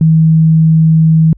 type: tone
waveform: sine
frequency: 160 Hz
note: D#3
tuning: 49 cents sharp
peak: -4 dBFS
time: 0.01-1.33 s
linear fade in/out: 2 ms
effects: added 50 Hz sine -35 dBFS peak until 1.37 s